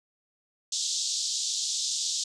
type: band-pass noise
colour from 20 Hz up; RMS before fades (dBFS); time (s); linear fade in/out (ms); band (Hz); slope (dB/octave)
white; -30; 0.72-2.24; 5; 3500 to 7500; 48
effects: none